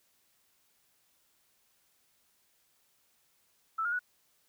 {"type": "tone with pitch steps", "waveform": "sine", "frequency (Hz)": [1318, 1418, 1471], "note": ["E6", "F6", "F#6"], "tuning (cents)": [-1, 26, -11], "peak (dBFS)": -29, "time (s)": [3.78, 3.993], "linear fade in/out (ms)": 10, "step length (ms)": 71, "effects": ["white hiss -71 dBFS RMS until 4.48 s"]}